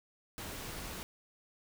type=noise; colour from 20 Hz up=pink; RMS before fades=-43 dBFS; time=0.38-1.03 s; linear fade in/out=0 ms; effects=none